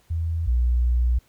sine tone pair in turn, 82.41 / 60.53 Hz, E2 / B1, 0 / -34 cents, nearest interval perfect fourth, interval 534 cents, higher first, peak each -22 / -17 dBFS, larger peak second, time 0.1-0.47 / 0.47-1.19 s, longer second, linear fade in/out 10 ms, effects pink hiss -61 dBFS RMS until 1.28 s

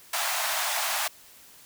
pink high-pass noise, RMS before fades -28 dBFS, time 0.13-1.08 s, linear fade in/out 5 ms, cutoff 620 Hz, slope 96 dB/octave, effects white hiss -52 dBFS RMS until 1.65 s

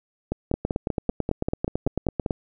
two click trains, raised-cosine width 2 ms, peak -11 / -10 dBFS, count 11 / 17, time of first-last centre 0.32-2.262 / 0.54-2.308 s, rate 5.15 / 9.05 Hz, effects none

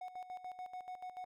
triangle tone with tremolo, 735 Hz, F#5, 12 cents flat, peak -40 dBFS, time 0.01-1.25 s, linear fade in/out 5 ms, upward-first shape square, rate 6.9 Hz, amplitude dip 70%, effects none

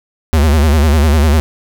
square tone with vibrato, 75.3 Hz, D2, 44 cents sharp, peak -8 dBFS, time 0.33-1.4 s, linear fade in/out 0 ms, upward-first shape sine, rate 10 Hz, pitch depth 130 cents each way, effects none

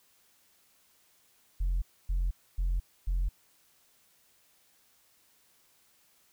sine tone bursts, 43.76 Hz, F1, 4 cents sharp, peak -24 dBFS, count 4, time 1.6-3.29 s, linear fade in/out 10 ms, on 220 ms, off 270 ms, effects tanh soft clip ceiling -24 dBFS + white hiss -66 dBFS RMS until 6.32 s

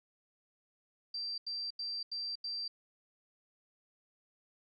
sine tone bursts, 4699 Hz, D8, in tune, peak -36 dBFS, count 5, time 1.14-2.68 s, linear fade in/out 5 ms, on 240 ms, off 85 ms, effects none

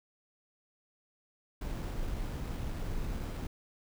brown noise with sample-and-hold, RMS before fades -36 dBFS, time 1.61-3.47 s, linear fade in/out 5 ms, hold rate 6300 Hz, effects none

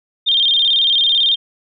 sine tone with vibrato, 3406 Hz, G#7, 43 cents sharp, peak -11 dBFS, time 0.26-1.36 s, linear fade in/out 20 ms, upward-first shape square, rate 18 Hz, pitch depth 110 cents each way, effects none

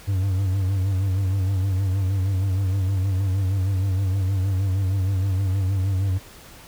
triangle tone with vibrato, 95.7 Hz, G2, 41 cents flat, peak -17 dBFS, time 0.07-6.19 s, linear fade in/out 20 ms, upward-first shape sine, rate 6.4 Hz, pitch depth 69 cents each way, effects pink hiss -45 dBFS RMS until 6.67 s

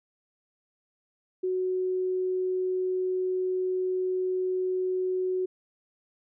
sine tone, 370 Hz, F#4, in tune, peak -25 dBFS, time 1.43-5.46 s, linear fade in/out 10 ms, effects none

